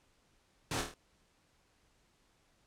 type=noise with echo; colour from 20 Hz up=pink; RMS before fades=-36 dBFS; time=0.71-0.81 s; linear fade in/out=2 ms; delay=26 ms; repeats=5; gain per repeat=-4 dB; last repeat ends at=0.94 s; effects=pink hiss -71 dBFS RMS until 2.66 s + low-pass 9000 Hz 12 dB/octave

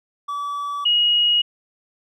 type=tone pair in turn; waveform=triangle / sine; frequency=1149 / 2890 Hz; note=D6 / F#7; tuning=-38 / -41 cents; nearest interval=octave + major third; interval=1597 cents; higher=second; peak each=-22 / -14 dBFS; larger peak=second; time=0.28-0.85 / 0.85-1.42 s; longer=neither; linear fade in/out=10 ms; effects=none

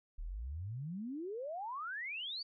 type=exponential sweep; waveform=sine; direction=up; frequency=34.8 to 4699 Hz; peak=-39 dBFS; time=0.18-2.43 s; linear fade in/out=10 ms; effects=none

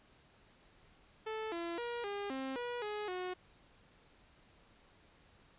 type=tone with pitch steps; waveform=sawtooth; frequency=438.1 / 339.4 / 476.1 / 404.6 / 265.8 / 484.4 / 419.3 / 364.9 Hz; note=A4 / F4 / A#4 / G#4 / C4 / B4 / G#4 / F#4; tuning=-7 / -49 / +37 / -45 / +27 / -34 / +17 / -24 cents; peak=-34 dBFS; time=1.26-3.34 s; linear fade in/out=10 ms; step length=260 ms; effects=pink hiss -65 dBFS RMS until 5.58 s + resampled to 8000 Hz

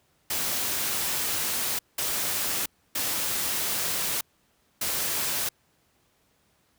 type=noise bursts at uneven times; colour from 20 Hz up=white; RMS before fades=-28 dBFS; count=4; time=0.3-1.79 / 1.98-2.66 / 2.95-4.21 / 4.81-5.49 s; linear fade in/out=5 ms; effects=pink hiss -67 dBFS RMS until 6.78 s + high-pass 60 Hz 12 dB/octave

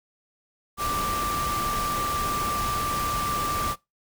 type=tone in noise; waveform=sine; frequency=1177 Hz; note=D6; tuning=3 cents sharp; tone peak=-26 dBFS; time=0.77-3.76 s; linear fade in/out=50 ms; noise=pink; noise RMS=-31 dBFS; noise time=0.77-3.76 s; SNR=+2 dB; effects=noise-tail reverb RT60 0.2 s tail -21 dB re dry

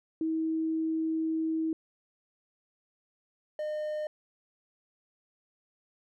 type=tone pair in turn; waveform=sine / triangle; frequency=320.6 / 608.5 Hz; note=E4 / D#5; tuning=-48 / -39 cents; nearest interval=major seventh; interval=1109 cents; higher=second; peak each=-27 / -29 dBFS; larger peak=first; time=0.21-1.73 / 3.59-4.07 s; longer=first; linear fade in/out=2 ms; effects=none

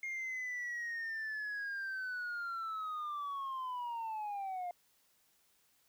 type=linear sweep; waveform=sine; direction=down; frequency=2135 to 698.5 Hz; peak=-35 dBFS; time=0.03-4.71 s; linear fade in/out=2 ms; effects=tanh soft clip ceiling -36 dBFS + white hiss -72 dBFS RMS until 5.88 s

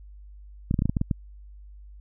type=clicks; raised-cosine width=5 ms; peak=-11 dBFS; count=9; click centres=0.711 / 0.742 / 0.791 / 0.821 / 0.856 / 0.895 / 0.968 / 1.014 / 1.112 s; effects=added 50 Hz sine -43 dBFS peak until 2 s

